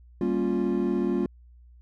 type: chord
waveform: triangle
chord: G half-diminished seventh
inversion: none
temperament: equal with one note detuned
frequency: 196 / 233.1 / 277.2 / 351.3 Hz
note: G3 / Bb3 / Db4 / F4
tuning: 0 / 0 / 0 / +10 cents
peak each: -27 / -27 / -28 / -25 dBFS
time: 0.21-1.26 s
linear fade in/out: 2 ms
effects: added 60 Hz sine -49 dBFS peak until 1.81 s